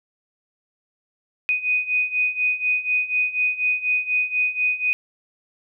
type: beating tone pair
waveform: sine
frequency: 2489 / 2493.1 Hz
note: D#7 / D#7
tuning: 0 / +3 cents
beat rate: 4.1 Hz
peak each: -24 / -21 dBFS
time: 1.49-4.93 s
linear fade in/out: 0 ms
effects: none